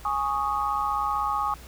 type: chord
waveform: sine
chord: Ab suspended fourth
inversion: none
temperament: equal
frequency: 830.6 / 1108.7 / 1244.5 Hz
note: Ab5 / Db6 / Eb6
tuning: 0 / 0 / 0 cents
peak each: -28 dBFS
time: 0.05-1.54 s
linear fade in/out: 2 ms
effects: added 60 Hz sine -43 dBFS peak until 1.67 s + pink hiss -48 dBFS RMS until 1.67 s